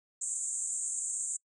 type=band-pass noise; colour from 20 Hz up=white; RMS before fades=-35 dBFS; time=0.21-1.37 s; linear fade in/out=10 ms; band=6900 to 8600 Hz; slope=96 dB/octave; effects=noise-tail reverb RT60 0.1 s tail -26 dB re dry